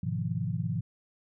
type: chord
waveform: sine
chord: F half-diminished seventh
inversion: first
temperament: just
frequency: 104.77 / 125.72 / 157.15 / 174.61 Hz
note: Ab2 / Cb3 / Eb3 / F3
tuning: +16 / +31 / +18 / 0 cents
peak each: -34 dBFS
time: 0.03-0.81 s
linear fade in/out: 5 ms
effects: none